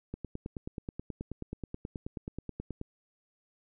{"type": "click train", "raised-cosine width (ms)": 3, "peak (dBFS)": -24, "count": 26, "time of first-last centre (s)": [0.14, 2.814], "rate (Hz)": 9.35, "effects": []}